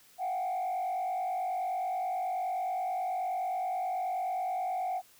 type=tone with frequency modulation; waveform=sine; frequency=740 Hz; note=F#5; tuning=in tune; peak=-28 dBFS; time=0.18-5.02 s; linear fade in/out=50 ms; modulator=49.4 Hz; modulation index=0.83; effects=tanh soft clip ceiling -28 dBFS + white hiss -60 dBFS RMS until 5.19 s